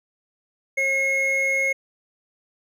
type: tone pair together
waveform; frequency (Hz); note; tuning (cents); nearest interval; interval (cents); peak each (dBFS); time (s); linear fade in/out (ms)
triangle; 539.3 / 2164; C#5 / C#7; -48 / -42; 2 octaves; 2406; -26 / -18; 0.77-1.73; 10
effects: none